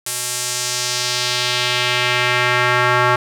square tone with band-pass filter sweep, 123.47 Hz, B2, in tune, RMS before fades -18 dBFS, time 0.06-3.16 s, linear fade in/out 5 ms, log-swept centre 9700 to 1300 Hz, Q 1.4, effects 7-bit

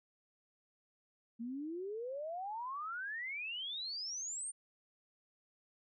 sine exponential sweep, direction up, 224.2 to 9080 Hz, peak -39 dBFS, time 1.39-4.52 s, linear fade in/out 20 ms, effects none

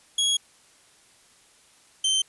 sawtooth tone pair in turn, 3322 / 3111 Hz, G#7 / G7, 0 / -14 cents, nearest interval minor second, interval 114 cents, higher first, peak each -17 dBFS, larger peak neither, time 0.18-0.37 / 2.04-2.22 s, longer first, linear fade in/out 5 ms, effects white hiss -57 dBFS RMS until 2.28 s + resampled to 24000 Hz

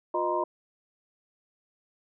sine tone cluster, 355.2 / 497 / 619 / 945 / 1034 Hz, F4 / B4 / D#5 / A#5 / C6, +29 / +11 / -9 / +23 / -21 cents, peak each -31 / -39 / -30 / -30 / -32 dBFS, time 0.14-0.44 s, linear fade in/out 5 ms, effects none

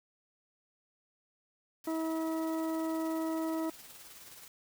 white noise with tremolo, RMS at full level -50 dBFS, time 1.84-4.48 s, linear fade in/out 2 ms, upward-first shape sine, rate 19 Hz, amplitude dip 40%
harmonic tone, 322.1 Hz, E4, 40 cents flat, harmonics 1 / 2 / 3 / 4 / 6, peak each -32 / -39 / -43 / -46 / -53 dBFS, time 1.87-3.7 s, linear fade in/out 5 ms
effects none

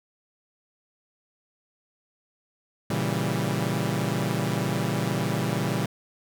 sawtooth chord, A# diminished seventh, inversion none, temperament equal, 116.54 / 138.59 / 164.81 / 196 Hz, A#2 / C#3 / E3 / G3, 0 / 0 / 0 / 0 cents, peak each -26 dBFS, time 2.9-5.86 s, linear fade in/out 5 ms, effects none

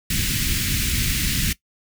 pink band-stop noise, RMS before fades -22 dBFS, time 0.1-1.53 s, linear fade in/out 5 ms, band 260 to 1900 Hz, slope 24 dB/octave, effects noise-tail reverb RT60 0.1 s tail -18 dB re dry

